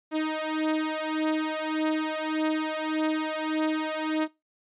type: beating tone pair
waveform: sawtooth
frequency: 311.1 / 312.8 Hz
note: D#4 / D#4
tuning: 0 / +9 cents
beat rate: 1.7 Hz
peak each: -25 / -25 dBFS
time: 0.11-4.28 s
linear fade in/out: 50 ms
effects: noise-tail reverb RT60 0.2 s tail -20 dB re dry + resampled to 8000 Hz